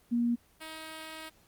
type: tone pair in turn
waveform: sine / 5% pulse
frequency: 237.4 / 316.9 Hz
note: A#3 / D#4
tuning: +32 / +32 cents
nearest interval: perfect fourth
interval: 500 cents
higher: second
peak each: -25 / -30 dBFS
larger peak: first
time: 0.11-0.36 / 0.6-1.3 s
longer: second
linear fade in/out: 20 ms
effects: pink hiss -64 dBFS RMS until 1.47 s + Opus 24 kbps